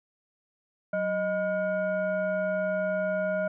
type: tone with frequency modulation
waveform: sine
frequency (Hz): 622.3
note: D#5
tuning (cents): 0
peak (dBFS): -25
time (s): 0.93-3.48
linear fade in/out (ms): 5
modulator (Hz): 809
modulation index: 0.74
effects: none